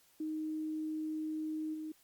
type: tone with level steps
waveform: sine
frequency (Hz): 311.6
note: D#4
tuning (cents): +3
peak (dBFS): -35 / -39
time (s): 0.2-1.92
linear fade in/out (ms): 5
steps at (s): 1.73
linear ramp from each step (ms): 20
effects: white hiss -67 dBFS RMS until 2.03 s + Opus 48 kbps